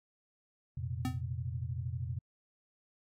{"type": "chord", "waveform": "sine", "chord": "F suspended fourth", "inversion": "none", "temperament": "equal with one note detuned", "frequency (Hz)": [87.31, 116.54, 129.24], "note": ["F2", "Bb2", "C3"], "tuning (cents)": [0, 0, -21], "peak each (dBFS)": -39, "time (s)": [0.77, 2.19], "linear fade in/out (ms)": 5}
{"type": "tone with exponential decay", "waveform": "square", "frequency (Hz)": 255.2, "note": "C4", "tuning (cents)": -43, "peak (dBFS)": -30, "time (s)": [1.05, 1.21], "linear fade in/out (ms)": 0, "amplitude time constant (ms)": 34}
{"effects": ["AAC 48 kbps"]}